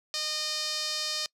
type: tone with band-pass filter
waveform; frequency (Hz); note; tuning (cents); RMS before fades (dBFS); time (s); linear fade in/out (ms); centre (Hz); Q
sawtooth; 612; D#5; -29; -32; 0.14-1.26; 0; 4900; 2.8
effects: noise-tail reverb RT60 0.1 s tail -24 dB re dry